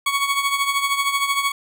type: tone with tremolo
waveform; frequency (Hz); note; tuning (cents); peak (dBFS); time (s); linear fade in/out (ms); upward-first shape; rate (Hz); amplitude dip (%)
20% pulse; 1116; C#6; +11; -11; 0.06-1.52; 5; triangle; 13; 70
effects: none